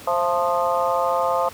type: harmonic tone with a mistuned harmonic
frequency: 175.6 Hz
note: F3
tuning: 10 cents sharp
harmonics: 3 / 4 / 5 / 6 / 7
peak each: -23 / -24 / -25 / -26 / -26 dBFS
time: 0.07-1.49 s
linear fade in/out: 5 ms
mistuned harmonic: 4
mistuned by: -51 cents
effects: pink hiss -41 dBFS RMS until 1.53 s + high-pass 80 Hz 12 dB/octave